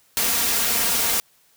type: noise with comb filter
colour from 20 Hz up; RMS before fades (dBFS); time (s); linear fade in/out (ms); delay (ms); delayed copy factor
white; -21; 0.17-1.2; 0; 4.3; +0.6
effects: white hiss -59 dBFS RMS until 1.56 s